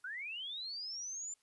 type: linear sweep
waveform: sine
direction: up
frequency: 1411 to 7220 Hz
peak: -40 dBFS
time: 0.04-1.34 s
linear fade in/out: 5 ms
effects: white hiss -75 dBFS RMS until 1.42 s + resampled to 24000 Hz